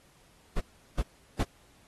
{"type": "noise bursts", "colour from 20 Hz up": "brown", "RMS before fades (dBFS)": -26, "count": 3, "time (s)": [0.56, 1.435], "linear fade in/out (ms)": 10, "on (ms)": 45, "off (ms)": 370, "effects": ["pink hiss -62 dBFS RMS until 1.87 s", "AAC 32 kbps"]}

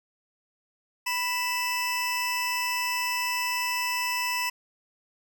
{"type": "tone pair together", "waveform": "25% pulse", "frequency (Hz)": [987.8, 2637], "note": ["B5", "E7"], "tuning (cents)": [0, 0], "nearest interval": "octave + perfect fourth", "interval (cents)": 1700, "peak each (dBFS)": [-25, -25], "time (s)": [1.06, 4.5], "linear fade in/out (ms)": 10, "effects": []}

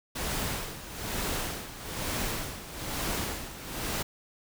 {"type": "noise with tremolo", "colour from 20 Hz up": "pink", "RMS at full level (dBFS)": -31, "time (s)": [0.15, 4.03], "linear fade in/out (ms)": 10, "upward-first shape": "sine", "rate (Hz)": 1.1, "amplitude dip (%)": 75, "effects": []}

